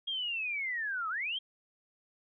sine linear two-way sweep, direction down then up, 3272 to 1244.5 to 3272 Hz, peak -32 dBFS, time 0.07-1.39 s, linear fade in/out 10 ms, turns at 1.09 s, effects none

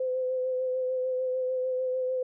sine tone with vibrato, 512 Hz, C5, 38 cents flat, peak -26 dBFS, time 0-2.23 s, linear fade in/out 5 ms, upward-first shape sine, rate 6.7 Hz, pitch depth 21 cents each way, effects none

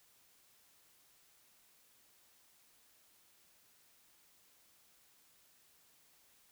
silence, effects white hiss -68 dBFS RMS until 6.51 s

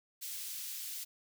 white high-pass noise, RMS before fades -42 dBFS, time 0.21-1.05 s, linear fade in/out 20 ms, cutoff 3100 Hz, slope 12 dB/octave, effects none

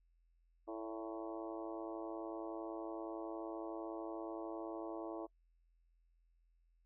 harmonic tone with a mistuned harmonic, 110.8 Hz, A2, 13 cents sharp, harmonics 3 / 4 / 5 / 6 / 7 / 8 / 9 / 10, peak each -45 / -50 / -50 / -49 / -55 / -55 / -57 / -57 dBFS, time 0.67-5.27 s, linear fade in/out 20 ms, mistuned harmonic 5, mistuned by +41 cents, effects noise-tail reverb RT60 0.1 s tail -25 dB re dry + added 42 Hz sine -70 dBFS peak until 6.85 s

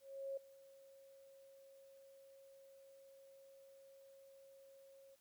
sine tone with ADSR envelope, 545 Hz, C#5, 29 cents flat, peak -40 dBFS, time 0-5.16 s, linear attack 370 ms, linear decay 6 ms, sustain -20 dB, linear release 20 ms, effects white hiss -75 dBFS RMS until 5.2 s

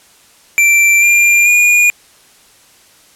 square tone with pitch steps, 2349 / 2391 / 2435 Hz, D7 / D7 / D#7, 0 / +30 / -38 cents, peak -7 dBFS, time 0.58-1.9 s, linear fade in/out 0 ms, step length 440 ms, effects white hiss -46 dBFS RMS until 3.15 s + low-pass 11000 Hz 12 dB/octave

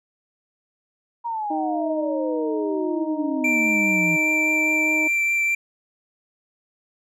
sine exponential sweep, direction down, 953 to 165.2 Hz, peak -24 dBFS, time 1.24-4.17 s, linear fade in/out 20 ms
harmonic tone, 311.1 Hz, D#4, in tune, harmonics 1 / 2 / 3, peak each -25 / -31 / -35 dBFS, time 1.5-5.08 s, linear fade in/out 10 ms
triangle tone with vibrato, 2349 Hz, D7, in tune, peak -17 dBFS, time 3.44-5.55 s, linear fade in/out 5 ms, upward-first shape triangle, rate 4.9 Hz, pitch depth 9 cents each way
effects none

